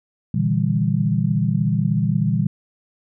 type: chord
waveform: sine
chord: E half-diminished seventh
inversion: second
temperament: just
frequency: 118.67 / 148.33 / 164.81 / 197.78 Hz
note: Bb2 / D3 / E3 / G3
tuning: +31 / +18 / 0 / +16 cents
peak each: -22 dBFS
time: 0.34-2.47 s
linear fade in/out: 5 ms
effects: none